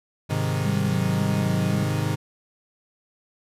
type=chord; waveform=40% pulse; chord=Ab major; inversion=none; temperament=equal; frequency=103.83 / 130.81 / 155.56 Hz; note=Ab2 / C3 / Eb3; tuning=0 / 0 / 0 cents; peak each=-26 dBFS; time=0.29-2.16 s; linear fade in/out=20 ms
type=tone with vibrato; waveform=sine; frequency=190.6 Hz; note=G3; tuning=48 cents flat; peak=-24 dBFS; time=0.65-1.84 s; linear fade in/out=10 ms; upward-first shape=square; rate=1.9 Hz; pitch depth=51 cents each way
effects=resampled to 32000 Hz